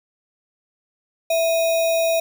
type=tone with sample-and-hold; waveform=sine; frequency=659.3 Hz; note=E5; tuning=in tune; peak=-16 dBFS; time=1.3-2.2 s; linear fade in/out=5 ms; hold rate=3150 Hz; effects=none